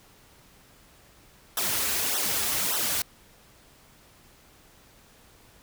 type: noise with flanger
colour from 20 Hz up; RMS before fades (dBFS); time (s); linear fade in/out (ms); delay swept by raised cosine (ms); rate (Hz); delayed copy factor
white; -27; 1.57-3.02; 2; 0.42 to 6.42; 1.7; -1
effects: pink hiss -56 dBFS RMS until 5.62 s